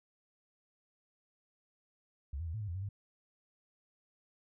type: tone with pitch steps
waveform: sine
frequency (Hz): 69.2 / 84.5 / 80.4 / 109.8 / 104 / 85.3 / 95.5 / 100.7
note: C#2 / E2 / E2 / A2 / G#2 / F2 / G2 / G2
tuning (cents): -2 / +43 / -43 / -3 / +3 / -40 / -45 / +47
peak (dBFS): -36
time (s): 2.33-2.89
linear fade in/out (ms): 5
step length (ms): 70
effects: none